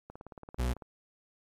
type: click train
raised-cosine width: 1 ms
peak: -31 dBFS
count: 14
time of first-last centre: 0.1-0.822 s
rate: 18 Hz
type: tone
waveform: 40% pulse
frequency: 61.74 Hz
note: B1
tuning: in tune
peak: -27 dBFS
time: 0.58-0.74 s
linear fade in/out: 20 ms
effects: MP3 64 kbps